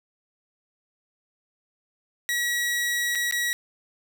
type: tone with dropouts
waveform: sawtooth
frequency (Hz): 1920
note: B6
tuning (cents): -49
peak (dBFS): -20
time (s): 2.29-3.53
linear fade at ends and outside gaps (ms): 0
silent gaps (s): 3.151-3.155 / 3.311-3.324
effects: none